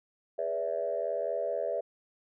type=chord; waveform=sine; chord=E dominant seventh; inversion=first; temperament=equal with one note detuned; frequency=415.3 / 493.9 / 578.2 / 659.3 Hz; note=G#4 / B4 / D5 / E5; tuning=0 / 0 / -27 / 0 cents; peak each=-38 / -35 / -33 / -33 dBFS; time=0.38-1.81 s; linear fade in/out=10 ms; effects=tanh soft clip ceiling -20 dBFS